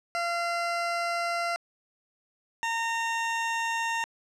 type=tone pair in turn; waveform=20% pulse; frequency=687 / 917 Hz; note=F5 / A#5; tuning=-29 / -29 cents; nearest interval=perfect fourth; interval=500 cents; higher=second; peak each=-22 dBFS; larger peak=neither; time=0.15-1.56 / 2.63-4.04 s; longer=neither; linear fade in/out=0 ms; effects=low-pass 7000 Hz 12 dB/octave